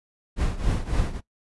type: noise with tremolo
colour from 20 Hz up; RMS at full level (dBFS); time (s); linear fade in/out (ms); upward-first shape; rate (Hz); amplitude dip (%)
brown; -21; 0.36-1.21; 50; triangle; 3.6; 85
effects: noise-tail reverb RT60 0.1 s tail -18 dB re dry + resampled to 24000 Hz